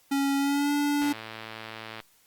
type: tone with pitch glide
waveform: square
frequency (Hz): 277.2 to 289.5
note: C#4 to D4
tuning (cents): 0 to -25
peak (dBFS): -24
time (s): 0.11-1.13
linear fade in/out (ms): 10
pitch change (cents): +75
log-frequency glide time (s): 0.37-0.72
type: click train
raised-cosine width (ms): 0.3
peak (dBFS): -22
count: 110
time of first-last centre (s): 1.02-2.002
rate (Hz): 111
effects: white hiss -62 dBFS RMS until 2.26 s + Opus 48 kbps